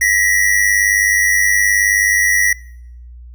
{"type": "tone pair together", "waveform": "square", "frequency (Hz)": [1900, 1999], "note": ["A#6", "B6"], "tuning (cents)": [33, 20], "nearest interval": "minor second", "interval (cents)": 87, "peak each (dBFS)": [-14, -16], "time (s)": [0.01, 2.53], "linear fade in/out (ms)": 5, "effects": ["noise-tail reverb RT60 0.7 s tail -22 dB re dry", "added 60 Hz sine -33 dBFS peak until 3.34 s"]}